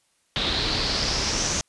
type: noise with low-pass filter sweep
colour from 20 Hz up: pink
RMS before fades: -25 dBFS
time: 0.36-1.61 s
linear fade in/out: 0 ms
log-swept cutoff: 3700 to 6400 Hz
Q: 5.3
effects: white hiss -67 dBFS RMS until 1.68 s + resampled to 24000 Hz